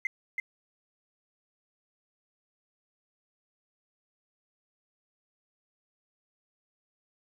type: tone with echo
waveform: sine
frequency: 2076 Hz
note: C7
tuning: 14 cents flat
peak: -25 dBFS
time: 0.05-0.07 s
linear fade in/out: 2 ms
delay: 330 ms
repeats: 1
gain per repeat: -3 dB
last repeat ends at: 0.4 s
effects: tanh soft clip ceiling -22 dBFS + 10-bit